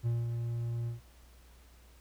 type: tone with ADSR envelope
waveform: triangle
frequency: 117.6 Hz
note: A#2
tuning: 16 cents sharp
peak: -25 dBFS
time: 0.03-1.01 s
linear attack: 34 ms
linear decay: 200 ms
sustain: -5 dB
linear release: 140 ms
effects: added 60 Hz sine -56 dBFS peak until 2 s + pink hiss -63 dBFS RMS until 2 s